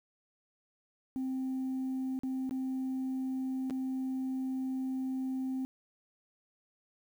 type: tone with dropouts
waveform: sine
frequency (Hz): 261.6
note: C4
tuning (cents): 0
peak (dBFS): -30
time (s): 1.16-5.65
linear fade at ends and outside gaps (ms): 0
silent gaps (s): 2.19-2.234 / 2.494-2.51 / 3.699-3.707
effects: tanh soft clip ceiling -30 dBFS + 10-bit